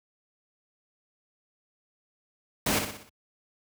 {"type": "noise with echo", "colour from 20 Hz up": "pink", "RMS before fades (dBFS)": -25, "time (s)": [2.66, 2.79], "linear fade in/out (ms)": 5, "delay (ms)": 61, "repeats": 5, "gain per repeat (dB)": -6, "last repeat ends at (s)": 3.095, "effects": ["high-pass 80 Hz 12 dB/octave"]}